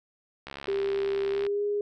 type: click train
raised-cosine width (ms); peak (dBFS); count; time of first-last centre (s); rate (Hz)
0.3; -22; 70; 0.47-1.466; 69.3
type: tone with pitch glide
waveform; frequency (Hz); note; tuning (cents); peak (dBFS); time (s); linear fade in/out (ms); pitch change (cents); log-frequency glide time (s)
sine; 394.9 to 411.4; G4 to G#4; +13 to -16; -25; 0.68-1.81; 2; +71; 1.3-1.63
effects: none